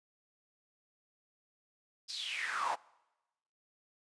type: noise with high-pass filter sweep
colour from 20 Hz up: brown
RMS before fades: -37 dBFS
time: 2.08-2.76 s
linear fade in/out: 20 ms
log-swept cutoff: 5000 to 780 Hz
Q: 7.5
effects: noise-tail reverb RT60 1.0 s tail -24 dB re dry + resampled to 22050 Hz